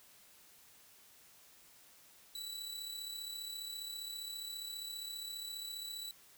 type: tone with amplitude modulation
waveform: sawtooth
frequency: 3947 Hz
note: B7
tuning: 2 cents flat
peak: -37 dBFS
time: 2.35-6.11 s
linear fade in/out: 2 ms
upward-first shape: sine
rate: 34.9 Hz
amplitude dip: 45%
effects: white hiss -62 dBFS RMS until 6.37 s

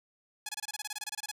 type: tone bursts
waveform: 5% pulse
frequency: 843 Hz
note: G#5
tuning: 26 cents sharp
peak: -23 dBFS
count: 16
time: 0.46-1.315 s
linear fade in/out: 5 ms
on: 30 ms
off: 25 ms
effects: none

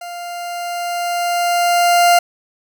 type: tone with level ramp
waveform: 40% pulse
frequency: 698.5 Hz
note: F5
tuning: in tune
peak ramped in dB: -27 to -7 dBFS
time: 0.01-2.19 s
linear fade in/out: 5 ms
effects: none

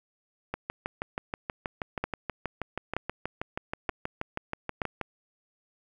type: two click trains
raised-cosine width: 0.5 ms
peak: -16 / -13 dBFS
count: 29 / 4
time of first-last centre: 0.54-5.013 / 2.04-4.818 s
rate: 6.26 / 1.08 Hz
effects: 9-bit

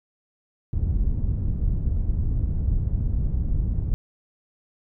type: low-pass noise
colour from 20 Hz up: pink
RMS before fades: -23 dBFS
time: 0.73-3.94 s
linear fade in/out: 0 ms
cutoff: 110 Hz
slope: 12 dB/octave
effects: none

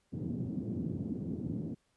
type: band-pass noise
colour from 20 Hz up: white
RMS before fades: -37 dBFS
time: 0.12-1.75 s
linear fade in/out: 20 ms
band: 100 to 280 Hz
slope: 24 dB/octave
effects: pink hiss -75 dBFS RMS until 1.96 s + resampled to 24000 Hz

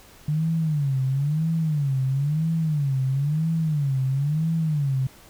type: tone with vibrato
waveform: sine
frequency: 146.8 Hz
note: D3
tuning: in tune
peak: -20 dBFS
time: 0.28-5.07 s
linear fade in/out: 5 ms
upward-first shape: sine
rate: 1 Hz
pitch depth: 190 cents each way
effects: pink hiss -50 dBFS RMS until 5.29 s

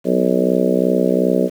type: harmonic tone with a mistuned harmonic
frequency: 62.7 Hz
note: B1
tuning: 27 cents sharp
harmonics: 3 / 4 / 5 / 6 / 7 / 8 / 9 / 10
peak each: -20 / -20 / -23 / -21 / -20 / -24 / -21 / -25 dBFS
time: 0.04-1.5 s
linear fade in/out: 50 ms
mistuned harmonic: 3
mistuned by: -36 cents
effects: 7-bit

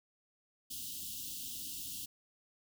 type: band-stop noise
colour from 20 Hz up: white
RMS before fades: -43 dBFS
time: 0.7-2.06 s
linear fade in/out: 10 ms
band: 330 to 2800 Hz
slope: 96 dB/octave
effects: none

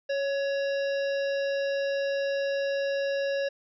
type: harmonic tone with a mistuned harmonic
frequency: 554.4 Hz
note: C#5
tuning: in tune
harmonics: 1 / 3 / 5 / 7 / 9 / 10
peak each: -26 / -36 / -41 / -45 / -48 / -47 dBFS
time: 0.09-3.49 s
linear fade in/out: 10 ms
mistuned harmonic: 3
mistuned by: +18 cents
effects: none

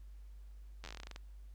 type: slowing click train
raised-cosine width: 0.2 ms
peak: -29 dBFS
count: 14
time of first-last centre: 0.84-1.161 s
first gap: 10 ms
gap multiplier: 1.14
effects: added 50 Hz sine -49 dBFS peak until 1.54 s + pink hiss -74 dBFS RMS until 1.54 s

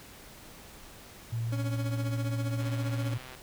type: tone with pitch glide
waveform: sine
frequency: 115.3 to 116.37 Hz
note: A#2 to A#2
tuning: -19 to -3 cents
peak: -29 dBFS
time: 1.32-3.18 s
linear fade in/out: 10 ms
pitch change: +16 cents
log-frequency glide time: 2.49-2.64 s
type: tone with tremolo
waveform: 30% pulse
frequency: 279 Hz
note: C#4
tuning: 11 cents sharp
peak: -30 dBFS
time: 1.52-3.14 s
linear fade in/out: 5 ms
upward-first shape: triangle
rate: 15 Hz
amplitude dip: 80%
type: click train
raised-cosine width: 0.3 ms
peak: -30 dBFS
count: 97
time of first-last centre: 2.6-3.35 s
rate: 128 Hz
effects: pink hiss -50 dBFS RMS until 3.42 s

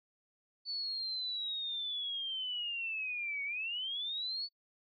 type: linear two-way sweep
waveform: sine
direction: down then up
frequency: 4493 to 2217 to 4493 Hz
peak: -35 dBFS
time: 0.65-4.49 s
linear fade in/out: 50 ms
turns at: 3.44 s
effects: noise-tail reverb RT60 0.1 s tail -26 dB re dry

